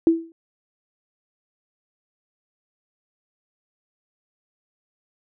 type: tone with exponential decay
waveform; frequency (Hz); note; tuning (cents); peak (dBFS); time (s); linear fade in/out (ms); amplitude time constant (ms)
sine; 329.6; E4; 0; -9; 0.07-0.32; 1; 53
effects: none